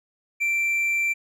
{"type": "tone", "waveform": "triangle", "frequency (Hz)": 2349, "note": "D7", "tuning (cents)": 0, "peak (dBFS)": -19, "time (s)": [0.4, 1.14], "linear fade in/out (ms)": 20, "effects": []}